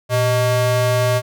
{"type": "ring-modulated tone", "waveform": "square", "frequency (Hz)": 253, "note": "B3", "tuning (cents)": 42, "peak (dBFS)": -12, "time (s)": [0.09, 1.22], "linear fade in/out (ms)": 50, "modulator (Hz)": 369, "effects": []}